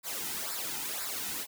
white noise with flanger, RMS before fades -36 dBFS, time 0.03-1.47 s, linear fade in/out 50 ms, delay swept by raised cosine 0.32 to 1.82 ms, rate 2 Hz, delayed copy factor -0.7, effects none

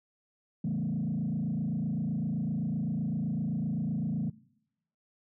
sine tone with frequency modulation, 188.7 Hz, F#3, 34 cents sharp, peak -27 dBFS, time 0.64-4.3 s, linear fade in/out 5 ms, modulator 27.8 Hz, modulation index 1.9, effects noise-tail reverb RT60 0.9 s tail -24 dB re dry + tanh soft clip ceiling -25 dBFS

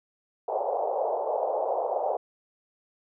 pink band-pass noise, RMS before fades -28 dBFS, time 0.48-2.17 s, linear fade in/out 5 ms, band 470 to 850 Hz, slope 48 dB/octave, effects none

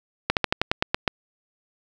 slowing click train, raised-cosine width 0.3 ms, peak -3 dBFS, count 9, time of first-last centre 0.3-1.078 s, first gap 68 ms, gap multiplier 1.1, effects 7-bit

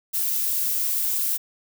violet noise, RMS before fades -24 dBFS, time 0.13-1.38 s, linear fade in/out 20 ms, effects none

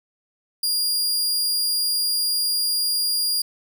sawtooth tone, 4826 Hz, D8, 46 cents sharp, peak -17 dBFS, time 0.63-3.42 s, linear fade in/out 5 ms, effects none

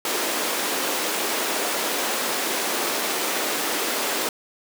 pink high-pass noise, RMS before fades -25 dBFS, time 0.05-4.29 s, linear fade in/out 2 ms, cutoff 290 Hz, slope 24 dB/octave, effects none

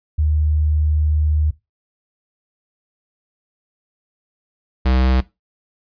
sine / square tone pair in turn, 76.2 / 64.08 Hz, D#2 / C2, -36 / -35 cents, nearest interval minor third, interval 299 cents, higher first, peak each -14 / -14 dBFS, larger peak neither, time 0.18-1.51 / 4.85-5.21 s, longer first, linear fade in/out 10 ms, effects noise-tail reverb RT60 0.2 s tail -17 dB re dry + resampled to 11025 Hz

